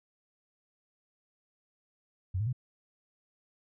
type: tone with pitch steps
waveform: sine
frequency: 92.5 / 108.11 / 126.36 Hz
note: F#2 / A2 / B2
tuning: 0 / -30 / +40 cents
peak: -28 dBFS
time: 2.34-2.529 s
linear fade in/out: 10 ms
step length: 63 ms
effects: none